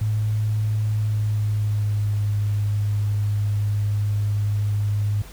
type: tone with pitch glide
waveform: sine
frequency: 107.1 to 103.39 Hz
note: A2 to G#2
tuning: -46 to -7 cents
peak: -19 dBFS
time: 0.01-5.22 s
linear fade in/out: 5 ms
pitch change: -61 cents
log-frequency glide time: 0.89-2.22 s
effects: added 50 Hz sine -41 dBFS peak until 5.32 s + pink hiss -45 dBFS RMS until 5.32 s